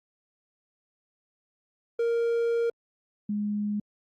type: tone pair in turn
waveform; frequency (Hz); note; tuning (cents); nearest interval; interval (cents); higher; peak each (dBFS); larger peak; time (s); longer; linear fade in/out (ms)
triangle / sine; 466.2 / 207.7; A#4 / G#3; 0 / 0; octave + major second; 1400; first; -21 / -26; first; 1.99-2.7 / 3.29-3.8; first; 5
effects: Opus 48 kbps